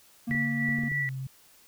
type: tone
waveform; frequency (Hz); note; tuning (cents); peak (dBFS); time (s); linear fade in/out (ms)
triangle; 233.1; A#3; 0; -27; 0.27-0.89; 10
type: tone with pitch glide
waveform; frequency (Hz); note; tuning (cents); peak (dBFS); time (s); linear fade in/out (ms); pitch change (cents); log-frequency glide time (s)
sine; 142.9 to 132.56; D3 to C3; -47 to +23; -32; 0.29-1.27; 5; -130; 0.99-1.08
type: tone with tremolo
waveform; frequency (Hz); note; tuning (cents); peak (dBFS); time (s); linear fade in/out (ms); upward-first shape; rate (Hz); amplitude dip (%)
sine; 1955; B6; -18; -26; 0.31-1.09; 0; sine; 3.3; 50
type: clicks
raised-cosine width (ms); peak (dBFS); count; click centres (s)
3; -29; 6; 0.313 / 0.35 / 0.689 / 0.787 / 0.836 / 0.918
effects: white hiss -58 dBFS RMS until 1.67 s